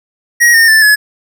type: tone with pitch steps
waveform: square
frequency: 1894 / 1827.4 / 1763.1 / 1701.1 Hz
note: A#6 / A#6 / A6 / G#6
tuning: +27 / -35 / +3 / +41 cents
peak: -5 dBFS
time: 0.4-0.96 s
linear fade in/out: 20 ms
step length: 140 ms
effects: none